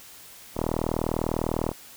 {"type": "tone with low-pass filter", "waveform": "5% pulse", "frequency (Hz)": 40, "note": "D#1", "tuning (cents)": 49, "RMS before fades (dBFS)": -28, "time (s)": [0.54, 1.74], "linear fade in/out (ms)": 50, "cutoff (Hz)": 830, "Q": 5.7, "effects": ["white hiss -47 dBFS RMS until 1.96 s"]}